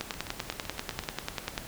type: two click trains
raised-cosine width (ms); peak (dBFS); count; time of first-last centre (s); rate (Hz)
0.2; -13 / -21; 17 / 8; 0.01-1.579 / 0.14-1.037; 10.2 / 7.8
effects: pink hiss -44 dBFS RMS until 1.67 s